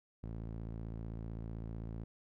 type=tone with band-pass filter; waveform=sawtooth; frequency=55.7 Hz; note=A1; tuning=22 cents sharp; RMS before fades=-43 dBFS; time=0.23-2.04 s; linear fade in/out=5 ms; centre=150 Hz; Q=0.65; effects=none